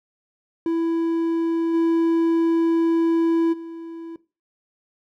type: tone with level steps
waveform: triangle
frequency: 331.2 Hz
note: E4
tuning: 8 cents sharp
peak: -17 / -14 / -30 dBFS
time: 0.66-4.16 s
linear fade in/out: 2 ms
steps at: 1.73 / 3.52 s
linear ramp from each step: 20 ms
effects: noise-tail reverb RT60 0.3 s tail -18 dB re dry